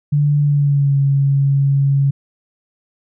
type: tone with pitch glide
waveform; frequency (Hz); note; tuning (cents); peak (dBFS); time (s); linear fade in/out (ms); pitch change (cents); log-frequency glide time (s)
sine; 146 to 138.84; D3 to C#3; -10 to +3; -11; 0.12-2.11; 10; -87; 0.41-0.98
effects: none